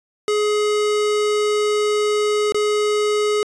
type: tone with dropouts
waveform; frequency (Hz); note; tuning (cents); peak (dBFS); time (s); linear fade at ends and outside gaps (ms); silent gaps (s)
square; 420; G#4; +19; -17; 0.28-3.43; 1; 2.522-2.545
effects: resampled to 22050 Hz